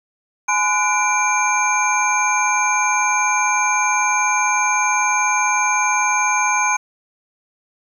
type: tone cluster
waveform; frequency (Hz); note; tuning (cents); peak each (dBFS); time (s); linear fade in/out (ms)
sine; 843 / 1018 / 1464 / 2353 / 6420; G#5 / C6 / F#6 / D7 / G8; +26 / -48 / -19 / +3 / +40; -22 / -20 / -25 / -20 / -22; 0.48-6.77; 10
effects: 8-bit